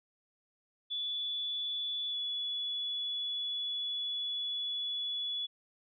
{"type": "tone with pitch glide", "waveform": "sine", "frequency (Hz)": [3447, 3413], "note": ["A7", "G#7"], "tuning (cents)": [-36, 47], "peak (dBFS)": -33, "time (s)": [0.9, 5.47], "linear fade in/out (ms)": 20, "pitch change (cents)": -17, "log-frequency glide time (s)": [2.09, 2.16], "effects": []}